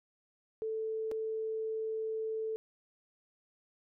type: tone with dropouts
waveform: sine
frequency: 440.9 Hz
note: A4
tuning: 4 cents sharp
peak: -33 dBFS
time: 0.62-2.56 s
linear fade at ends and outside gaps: 0 ms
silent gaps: 1.114-1.118 s
effects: none